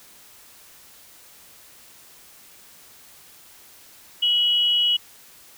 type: tone pair together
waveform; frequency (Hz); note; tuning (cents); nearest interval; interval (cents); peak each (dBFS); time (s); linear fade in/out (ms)
sine; 2930 / 3289; F#7 / G#7; -18 / -18; major second; 200; -17 / -28; 4.22-4.97; 10
effects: white hiss -49 dBFS RMS until 5.57 s